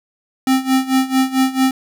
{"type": "tone with tremolo", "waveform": "square", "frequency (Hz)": 262.8, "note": "C4", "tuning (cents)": 8, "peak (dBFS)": -11, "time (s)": [0.47, 1.71], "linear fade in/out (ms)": 2, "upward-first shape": "sine", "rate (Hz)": 4.5, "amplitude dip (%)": 85, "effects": []}